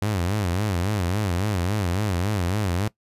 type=tone with vibrato; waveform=sawtooth; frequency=96 Hz; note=G2; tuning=36 cents flat; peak=-18 dBFS; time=0.02-2.88 s; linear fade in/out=0 ms; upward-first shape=sine; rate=3.6 Hz; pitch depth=200 cents each way; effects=noise-tail reverb RT60 0.1 s tail -20 dB re dry + resampled to 32000 Hz